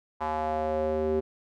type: tone with band-pass filter sweep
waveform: square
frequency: 77.78 Hz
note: D#2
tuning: in tune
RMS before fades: -28 dBFS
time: 0.2-1.21 s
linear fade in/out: 20 ms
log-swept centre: 920 to 390 Hz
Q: 3.7
effects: none